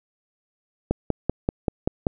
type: click train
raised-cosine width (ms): 2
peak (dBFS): -7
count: 7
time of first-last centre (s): 0.91-2.068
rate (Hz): 5.18
effects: none